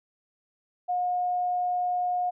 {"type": "tone", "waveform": "sine", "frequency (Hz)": 719, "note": "F#5", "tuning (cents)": -50, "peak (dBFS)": -24, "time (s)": [0.88, 2.31], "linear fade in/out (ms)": 20, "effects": []}